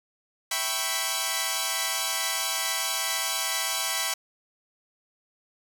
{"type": "chord", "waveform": "5% pulse", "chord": "C# half-diminished seventh", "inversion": "first", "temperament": "equal with one note detuned", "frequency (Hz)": [659.3, 784, 987.8, 1105.5], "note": ["E5", "G5", "B5", "C#6"], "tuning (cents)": [0, 0, 0, -5], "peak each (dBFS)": [-22, -20, -19, -19], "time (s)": [0.51, 4.14], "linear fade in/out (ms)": 5, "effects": []}